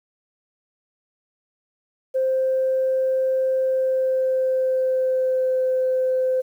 sine tone with pitch glide, 523.3 to 515.8 Hz, C5 to C5, 0 to -25 cents, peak -17 dBFS, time 2.14-6.42 s, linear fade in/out 20 ms, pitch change -25 cents, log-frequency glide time 3.57-5.63 s, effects tanh soft clip ceiling -13 dBFS + 9-bit

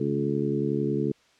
harmonic tone with a mistuned harmonic, 71 Hz, C#2, 42 cents sharp, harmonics 2 / 3 / 4 / 5 / 6, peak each -30 / -30 / -30 / -30 / -30 dBFS, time 0-1.12 s, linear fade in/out 5 ms, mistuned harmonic 2, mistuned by -34 cents, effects white hiss -61 dBFS RMS until 1.39 s + low-pass 5000 Hz 12 dB/octave

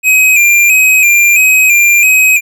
square tone with vibrato, 2457 Hz, D#7, 22 cents flat, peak -5 dBFS, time 0.03-2.41 s, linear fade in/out 50 ms, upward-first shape square, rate 1.5 Hz, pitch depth 52 cents each way, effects none

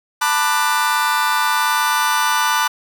40% pulse chord, B minor seventh, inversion third, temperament just, 889 / 987.8 / 1185.3 / 1481.6 Hz, A5 / B5 / D6 / F#6, +18 / 0 / +16 / +2 cents, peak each -20 dBFS, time 0.21-2.68 s, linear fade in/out 10 ms, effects none

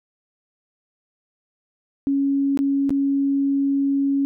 sine tone with dropouts, 277.2 Hz, C#4, in tune, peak -17 dBFS, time 2.07-4.25 s, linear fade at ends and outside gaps 0 ms, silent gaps 2.574-2.59 / 2.894-2.905 s, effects none

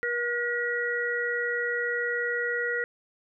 harmonic tone, 479.2 Hz, A#4, 48 cents sharp, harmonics 1 / 3 / 4, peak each -31 / -31 / -29 dBFS, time 0.03-2.84 s, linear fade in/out 0 ms, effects none

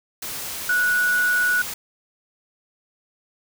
sine tone in noise, 1469 Hz, F#6, 13 cents flat, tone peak -17 dBFS, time 0.69-1.62 s, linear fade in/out 5 ms, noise white, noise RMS -31 dBFS, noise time 0.22-1.74 s, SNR +11 dB, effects none

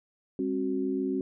sine tone cluster, 202 / 269 / 370.5 Hz, G#3 / C4 / F#4, -48 / +48 / +2 cents, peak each -35 / -29 / -31 dBFS, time 0.39-1.21 s, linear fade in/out 2 ms, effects none

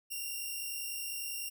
5% pulse tone pair together, 2744 / 2794 Hz, F7 / F7, -31 / 0 cents, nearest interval unison, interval 31 cents, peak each -31 / -30 dBFS, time 0.1-1.5 s, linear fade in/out 20 ms, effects none

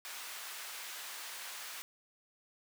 pink high-pass noise, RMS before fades -45 dBFS, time 0.05-1.82 s, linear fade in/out 0 ms, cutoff 1200 Hz, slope 12 dB/octave, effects none

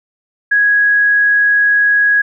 sine tone, 1661.2 Hz, G#6, in tune, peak -8 dBFS, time 0.51-2.22 s, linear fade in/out 10 ms, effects none

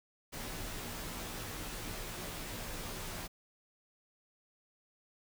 pink noise with comb filter, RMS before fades -42 dBFS, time 0.32-3.28 s, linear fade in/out 20 ms, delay 15 ms, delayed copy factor -0.65, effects none

